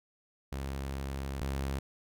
sawtooth tone pair in turn, 68 / 68 Hz, C#2 / C#2, -33 / -33 cents, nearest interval unison, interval 0 cents, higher neither, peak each -31 / -28 dBFS, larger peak second, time 0.52-1.41 / 1.41-1.79 s, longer first, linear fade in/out 5 ms, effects none

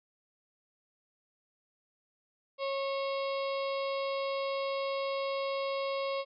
harmonic tone, 547 Hz, C#5, 23 cents flat, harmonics 1 / 2 / 4 / 5 / 6 / 7 / 8 / 9, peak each -32 / -38 / -44 / -46 / -48 / -49 / -50 / -51 dBFS, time 2.58-6.25 s, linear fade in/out 50 ms, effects none

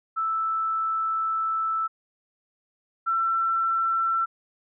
sine tone pair in turn, 1318.5 / 1343.1 Hz, E6 / E6, 0 / +32 cents, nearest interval unison, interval 32 cents, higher second, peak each -23 / -21 dBFS, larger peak second, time 0.16-1.88 / 3.06-4.26 s, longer first, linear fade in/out 20 ms, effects none

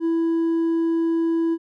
sine tone with hard clipping, 330.5 Hz, E4, 5 cents sharp, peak -19 dBFS, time 0-1.58 s, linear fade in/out 50 ms, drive 2 dB, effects none

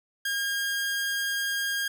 sawtooth tone, 1619 Hz, G#6, 45 cents flat, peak -23 dBFS, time 0.25-1.88 s, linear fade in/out 5 ms, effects none

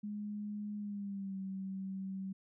sine tone with pitch glide, 208 to 191.84 Hz, G#3 to G3, +3 to -37 cents, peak -38 dBFS, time 0.03-2.33 s, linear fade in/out 10 ms, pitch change -140 cents, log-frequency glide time 0.77-1.38 s, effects none

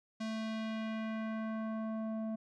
square tone with low-pass filter sweep, 220.6 Hz, A3, 5 cents sharp, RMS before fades -38 dBFS, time 0.2-2.36 s, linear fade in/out 10 ms, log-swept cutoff 5600 to 630 Hz, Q 1.2, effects none

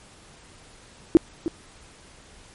sine tone with echo, 329.6 Hz, E4, in tune, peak -8 dBFS, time 1.15-1.17 s, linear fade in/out 0 ms, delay 310 ms, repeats 1, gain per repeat -13 dB, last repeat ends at 1.48 s, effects pink hiss -50 dBFS RMS until 2.54 s + MP3 48 kbps

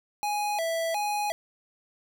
square tone with vibrato, 740 Hz, F#5, in tune, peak -27 dBFS, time 0.23-1.32 s, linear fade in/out 0 ms, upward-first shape square, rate 1.4 Hz, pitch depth 200 cents each way, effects none

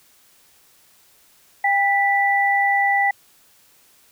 sine tone pair together, 799 / 1970.8 Hz, G5 / B6, +33 / -4 cents, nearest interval octave + major third, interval 1563 cents, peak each -18 dBFS, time 1.64-3.11 s, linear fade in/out 5 ms, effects white hiss -55 dBFS RMS until 4.11 s

